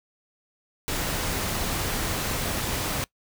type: noise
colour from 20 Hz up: pink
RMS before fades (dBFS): -28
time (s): 0.88-3.04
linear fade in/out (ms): 0
effects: noise-tail reverb RT60 0.1 s tail -21 dB re dry